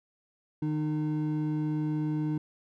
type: tone pair together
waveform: triangle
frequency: 152.75 / 305.5 Hz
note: D#3 / D#4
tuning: -32 / -32 cents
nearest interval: octave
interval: 1200 cents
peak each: -28 dBFS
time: 0.62-2.38 s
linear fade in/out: 5 ms
effects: none